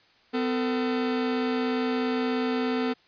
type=tone pair together; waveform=45% pulse; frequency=253.1 / 449.2 Hz; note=B3 / A4; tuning=+43 / +36 cents; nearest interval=minor seventh; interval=993 cents; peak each=-26 / -29 dBFS; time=0.33-2.94 s; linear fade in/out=20 ms; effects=white hiss -60 dBFS RMS until 3.07 s + resampled to 11025 Hz